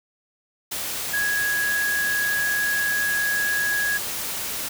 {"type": "tone in noise", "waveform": "sine", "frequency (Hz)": 1661.2, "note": "G#6", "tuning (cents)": 0, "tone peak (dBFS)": -21, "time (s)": [1.13, 3.98], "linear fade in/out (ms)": 10, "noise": "white", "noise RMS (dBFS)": -29, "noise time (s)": [0.71, 4.69], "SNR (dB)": 5, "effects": []}